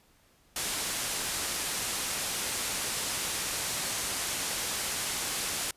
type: low-pass noise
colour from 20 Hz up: white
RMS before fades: -33 dBFS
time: 0.56-5.71 s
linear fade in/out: 2 ms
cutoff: 11000 Hz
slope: 24 dB/octave
effects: pink hiss -64 dBFS RMS until 5.76 s + resampled to 32000 Hz